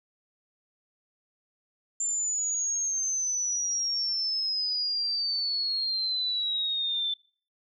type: exponential sweep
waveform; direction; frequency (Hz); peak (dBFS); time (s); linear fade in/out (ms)
sine; down; 7270 to 3520; -26; 2-7.14; 5
effects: noise-tail reverb RT60 0.5 s tail -26 dB re dry